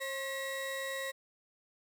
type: tone pair together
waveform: 35% pulse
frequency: 537.9 / 1917 Hz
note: C5 / A#6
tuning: +48 / +48 cents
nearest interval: octave + minor seventh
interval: 2200 cents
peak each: -37 / -37 dBFS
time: 0-1.12 s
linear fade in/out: 20 ms
effects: none